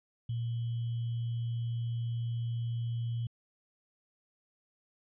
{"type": "tone with sample-and-hold", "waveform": "sine", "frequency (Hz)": 117, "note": "A#2", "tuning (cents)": 7, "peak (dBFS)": -31, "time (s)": [0.29, 3.27], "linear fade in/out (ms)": 5, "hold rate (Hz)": 3150, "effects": ["resampled to 11025 Hz"]}